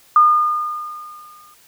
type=tone with exponential decay; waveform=sine; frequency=1217 Hz; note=D#6; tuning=39 cents flat; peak=-6 dBFS; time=0.16-1.54 s; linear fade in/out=2 ms; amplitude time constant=300 ms; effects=white hiss -51 dBFS RMS until 1.67 s